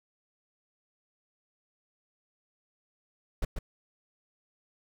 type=noise with echo; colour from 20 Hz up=brown; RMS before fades=-28 dBFS; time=3.42-3.45 s; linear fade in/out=5 ms; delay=140 ms; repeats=1; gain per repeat=-5 dB; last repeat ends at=3.59 s; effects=none

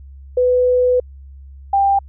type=tone pair in turn; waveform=sine; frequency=498.9 / 792 Hz; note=B4 / G5; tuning=+17 / +18 cents; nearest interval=minor sixth; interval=801 cents; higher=second; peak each=-11 / -11 dBFS; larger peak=neither; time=0.37-1 / 1.73-1.99 s; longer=first; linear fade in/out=5 ms; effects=added 68 Hz sine -35 dBFS peak until 2.08 s

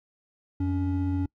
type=tone pair together; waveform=triangle; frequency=88.86 / 282.1 Hz; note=F2 / C#4; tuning=+31 / +30 cents; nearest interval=octave + minor sixth; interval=1999 cents; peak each=-25 dBFS; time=0.6-1.26 s; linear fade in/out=5 ms; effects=noise-tail reverb RT60 0.1 s tail -24 dB re dry

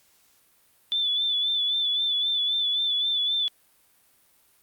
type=tone with vibrato; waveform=sine; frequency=3489 Hz; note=A7; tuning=15 cents flat; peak=-22 dBFS; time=0.92-3.48 s; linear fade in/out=0 ms; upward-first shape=sine; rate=3.8 Hz; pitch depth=44 cents each way; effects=white hiss -62 dBFS RMS until 4.62 s + Opus 48 kbps

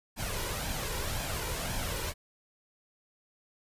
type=noise with flanger; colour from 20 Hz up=pink; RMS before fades=-34 dBFS; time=0.16-2.14 s; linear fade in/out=50 ms; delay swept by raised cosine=1.2 to 2.11 ms; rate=1.9 Hz; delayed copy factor=+0.55; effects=resampled to 32000 Hz

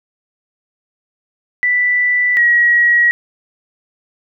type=tone pair in turn; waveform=sine; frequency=1975.5 / 1907.1 Hz; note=B6 / A#6; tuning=0 / +39 cents; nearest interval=minor second; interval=61 cents; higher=first; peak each=-11 / -8 dBFS; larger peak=second; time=1.63-2.37 / 2.37-3.11 s; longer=neither; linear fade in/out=0 ms; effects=none

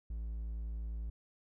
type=tone; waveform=triangle; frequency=55.7 Hz; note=A1; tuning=22 cents sharp; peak=-35 dBFS; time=0.1-1.1 s; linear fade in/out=5 ms; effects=none

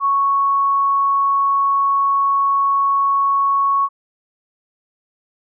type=tone; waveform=sine; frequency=1108 Hz; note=C#6; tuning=1 cent flat; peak=-13 dBFS; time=0-3.89 s; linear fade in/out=50 ms; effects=none

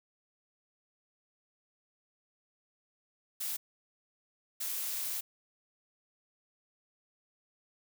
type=noise bursts at uneven times; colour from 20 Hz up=blue; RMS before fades=-36 dBFS; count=2; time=3.4-3.57 / 4.6-5.21 s; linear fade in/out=10 ms; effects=none

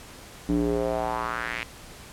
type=tone with band-pass filter sweep; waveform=square; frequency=58.4 Hz; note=A#1; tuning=4 cents sharp; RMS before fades=-27 dBFS; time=0.49-1.63 s; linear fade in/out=0 ms; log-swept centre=260 to 2400 Hz; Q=3.1; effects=pink hiss -45 dBFS RMS until 2.12 s + low-pass 12000 Hz 12 dB/octave

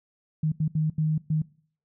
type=tone bursts at uneven times; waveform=sine; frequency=155.56 Hz; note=D#3; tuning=in tune; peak=-21 dBFS; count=5; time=0.43-0.52 / 0.6-0.68 / 0.75-0.9 / 0.98-1.18 / 1.3-1.42 s; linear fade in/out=5 ms; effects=noise-tail reverb RT60 0.5 s tail -21 dB re dry

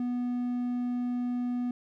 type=tone; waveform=triangle; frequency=245.3 Hz; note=B3; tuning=12 cents flat; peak=-26 dBFS; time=0-1.71 s; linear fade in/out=2 ms; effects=none

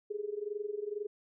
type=tone with amplitude modulation; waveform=sine; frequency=415.3 Hz; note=G#4; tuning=in tune; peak=-31 dBFS; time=0.1-1.07 s; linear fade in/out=10 ms; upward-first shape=sine; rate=22.1 Hz; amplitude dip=85%; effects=none

